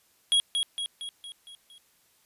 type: tone with echo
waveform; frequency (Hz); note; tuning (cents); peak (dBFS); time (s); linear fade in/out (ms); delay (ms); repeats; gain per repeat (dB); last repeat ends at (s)
square; 3307; G#7; -8; -20; 0.32-0.4; 0; 230; 6; -5; 1.78
effects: white hiss -65 dBFS RMS until 2.25 s + resampled to 32000 Hz